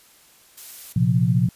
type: noise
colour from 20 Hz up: blue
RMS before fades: -38 dBFS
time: 0.57-0.93 s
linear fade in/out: 10 ms
type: chord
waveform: sine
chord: Bb suspended second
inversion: none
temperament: just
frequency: 116.54 / 131.11 / 174.81 Hz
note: Bb2 / C3 / F3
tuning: 0 / +4 / +2 cents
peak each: -20 dBFS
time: 0.96-1.49 s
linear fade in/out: 5 ms
effects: white hiss -53 dBFS RMS until 1.55 s + resampled to 32000 Hz